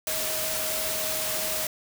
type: tone in noise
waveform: sine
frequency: 630 Hz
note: D#5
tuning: 21 cents sharp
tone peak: -35 dBFS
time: 0.07-1.67 s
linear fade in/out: 2 ms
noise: white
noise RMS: -29 dBFS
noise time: 0.07-1.67 s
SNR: -9 dB
effects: none